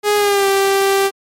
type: tone with pitch glide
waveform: sawtooth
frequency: 415.3 to 392 Hz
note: G#4 to G4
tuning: 0 to 0 cents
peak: -8 dBFS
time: 0.03-1.11 s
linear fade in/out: 50 ms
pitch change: -100 cents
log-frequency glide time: 0.16-0.47 s
effects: MP3 64 kbps